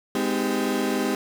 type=chord; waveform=35% pulse; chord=Ab major seventh; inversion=none; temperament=equal with one note detuned; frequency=207.7 / 255.5 / 311.1 / 392 Hz; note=Ab3 / C4 / Eb4 / G4; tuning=0 / -41 / 0 / 0 cents; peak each=-27 / -25 / -28 / -26 dBFS; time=0.15-1.15 s; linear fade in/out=2 ms; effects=9-bit